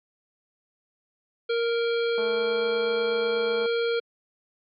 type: harmonic tone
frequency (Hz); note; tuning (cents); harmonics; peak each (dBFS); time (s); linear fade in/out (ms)
466.2; A#4; 0; 1 / 3 / 5 / 7 / 9 / 10; -23 / -33 / -37 / -37 / -40 / -51; 1.49-4; 10
type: click train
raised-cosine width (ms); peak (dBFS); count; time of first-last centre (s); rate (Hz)
1; -24; 325; 2.18-3.659; 219
effects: high-pass 200 Hz 12 dB/octave